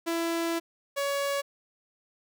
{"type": "tone pair in turn", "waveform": "sawtooth", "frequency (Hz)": [334, 561.7], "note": ["E4", "C#5"], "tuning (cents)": [23, 23], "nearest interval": "major sixth", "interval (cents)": 900, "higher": "second", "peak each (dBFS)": -23, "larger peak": "neither", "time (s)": [[0.06, 0.6], [0.96, 1.42]], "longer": "first", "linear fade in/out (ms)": 20, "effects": []}